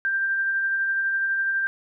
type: tone with tremolo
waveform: sine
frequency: 1580 Hz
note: G6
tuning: 13 cents sharp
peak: -20 dBFS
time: 0.05-1.67 s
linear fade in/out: 0 ms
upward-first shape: sine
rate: 12 Hz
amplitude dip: 25%
effects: none